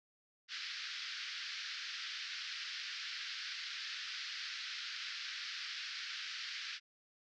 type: band-pass noise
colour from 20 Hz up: white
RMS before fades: -44 dBFS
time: 0.48-6.8 s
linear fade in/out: 50 ms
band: 1400 to 5200 Hz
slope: 48 dB/octave
effects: none